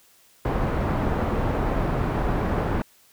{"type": "low-pass noise", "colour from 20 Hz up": "pink", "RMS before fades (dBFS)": -24, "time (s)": [0.45, 2.82], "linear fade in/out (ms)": 2, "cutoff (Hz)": 1100, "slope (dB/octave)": 12, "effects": ["white hiss -57 dBFS RMS until 3.12 s"]}